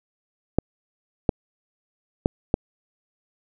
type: clicks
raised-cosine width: 2 ms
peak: -4 dBFS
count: 4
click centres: 0.586 / 1.292 / 2.259 / 2.541 s
effects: none